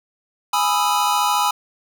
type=chord; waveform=square; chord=E major seventh; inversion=first; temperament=equal; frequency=830.6 / 987.8 / 1244.5 / 1318.5 Hz; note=G#5 / B5 / D#6 / E6; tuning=0 / 0 / 0 / 0 cents; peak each=-22 / -21 / -24 / -26 dBFS; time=0.53-1.51 s; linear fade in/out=5 ms; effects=none